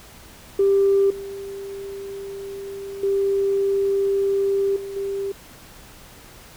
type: tone with level steps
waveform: sine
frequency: 394.5 Hz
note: G4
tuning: 11 cents sharp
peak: -13 / -30 / -17 / -29 / -23 dBFS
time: 0.59-5.32 s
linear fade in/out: 5 ms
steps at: 1.1 / 3.03 / 4.76 / 4.96 s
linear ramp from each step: 5 ms
effects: tanh soft clip ceiling -9 dBFS + pink hiss -45 dBFS RMS until 6.56 s